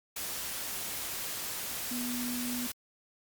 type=tone in noise; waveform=sine; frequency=245 Hz; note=B3; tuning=14 cents flat; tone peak=-34 dBFS; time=1.91-2.67 s; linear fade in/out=5 ms; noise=white; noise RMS=-37 dBFS; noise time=0.16-2.72 s; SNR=0 dB; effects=Opus 48 kbps